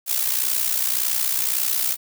blue noise with amplitude modulation, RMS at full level -19 dBFS, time 0.06-1.97 s, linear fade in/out 50 ms, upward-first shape sine, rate 61.8 Hz, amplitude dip 70%, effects none

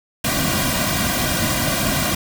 pink noise with comb filter, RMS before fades -20 dBFS, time 0.24-2.15 s, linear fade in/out 5 ms, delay 2.3 ms, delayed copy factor -0.95, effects none

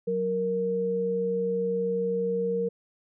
sine tone pair together, 184.89 / 466.2 Hz, F#3 / A#4, -1 / 0 cents, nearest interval octave + major third, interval 1601 cents, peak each -32 / -25 dBFS, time 0.07-2.69 s, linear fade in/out 10 ms, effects none

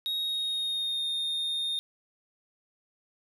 triangle tone with pitch glide, 3766 to 3671 Hz, A#7 to A#7, +17 to -27 cents, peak -27 dBFS, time 0.06-1.79 s, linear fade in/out 0 ms, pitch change -44 cents, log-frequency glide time 0.17-1.07 s, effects 10-bit

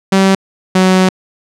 sawtooth tone pair in turn, 192.7 / 186.46 Hz, G3 / F#3, -29 / +14 cents, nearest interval minor second, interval 57 cents, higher first, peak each -3 dBFS, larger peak neither, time 0.12-0.35 / 0.75-1.09 s, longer second, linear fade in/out 5 ms, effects low-pass 8000 Hz 12 dB/octave

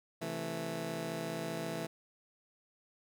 15% pulse chord, A minor, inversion first, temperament just, 132 / 165 / 220 Hz, C3 / E3 / A3, +16 / +2 / 0 cents, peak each -39 / -33 / -36 dBFS, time 0.21-1.87 s, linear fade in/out 10 ms, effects none

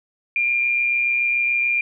sine tone with amplitude modulation, 2398 Hz, D7, 36 cents sharp, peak -15 dBFS, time 0.36-1.81 s, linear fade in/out 2 ms, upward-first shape sine, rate 127 Hz, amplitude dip 45%, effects none

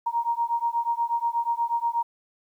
sine beating tone pair, 932.3 / 940.6 Hz, A#5 / A#5, 0 / +15 cents, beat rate 8.3 Hz, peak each -26 dBFS, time 0.06-2.03 s, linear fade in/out 10 ms, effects 10-bit

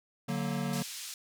square chord, D augmented, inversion none, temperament equal with one note detuned, 145.65 / 185 / 233.1 Hz, D3 / F#3 / A#3, -14 / 0 / 0 cents, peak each -36 dBFS, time 0.28-0.83 s, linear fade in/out 10 ms
pink band-pass noise, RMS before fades -42 dBFS, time 0.73-1.14 s, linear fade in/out 2 ms, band 3700 to 10000 Hz, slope 12 dB/octave
effects none

